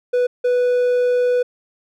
triangle tone bursts at uneven times, 493.5 Hz, B4, 1 cent flat, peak -12 dBFS, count 2, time 0.13-0.27 / 0.44-1.43 s, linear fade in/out 10 ms, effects none

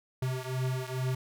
square beating tone pair, 128.1 / 130.4 Hz, C3 / C3, -36 / -5 cents, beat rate 2.3 Hz, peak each -33 / -35 dBFS, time 0.22-1.15 s, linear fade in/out 5 ms, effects none

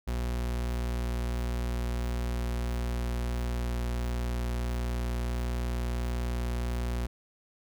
40% pulse tone, 59.9 Hz, A#1, 48 cents sharp, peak -28 dBFS, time 0.07-7.07 s, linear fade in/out 10 ms, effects none

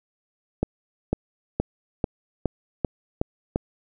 accelerating click train, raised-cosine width 2 ms, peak -8 dBFS, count 8, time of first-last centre 0.63-3.559 s, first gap 500 ms, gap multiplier 0.94, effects none

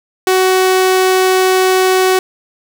sawtooth tone, 373.9 Hz, F#4, 18 cents sharp, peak -5 dBFS, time 0.27-2.19 s, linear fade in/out 2 ms, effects none

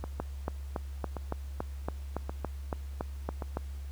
two click trains, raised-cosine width 1 ms, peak -18 / -22 dBFS, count 13 / 4, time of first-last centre 0.2-3.571 / 0.04-3.422 s, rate 3.56 / 0.887 Hz, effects added 69 Hz sine -37 dBFS peak until 3.91 s + pink hiss -58 dBFS RMS until 3.91 s

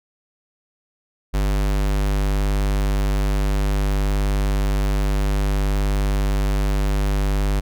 square tone, 49.7 Hz, G1, 25 cents sharp, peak -18 dBFS, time 1.33-7.61 s, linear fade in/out 20 ms, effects none

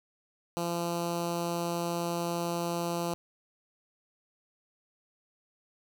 10% pulse tone with notch filter, 171.2 Hz, F3, 34 cents flat, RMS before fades -32 dBFS, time 0.57-3.14 s, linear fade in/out 0 ms, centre 2100 Hz, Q 1.4, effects none

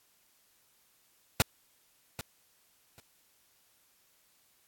pink noise with echo, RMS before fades -23 dBFS, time 1.4-1.42 s, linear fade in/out 0 ms, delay 790 ms, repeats 2, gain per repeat -15 dB, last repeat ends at 3 s, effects white hiss -68 dBFS RMS until 4.67 s + AAC 64 kbps

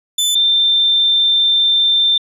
sawtooth / sine tone pair in turn, 3520 / 3575 Hz, A7 / A7, 0 / +27 cents, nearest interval unison, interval 27 cents, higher second, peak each -10 dBFS, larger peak neither, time 0.18-0.35 / 0.35-2.18 s, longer second, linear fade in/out 5 ms, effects resampled to 32000 Hz

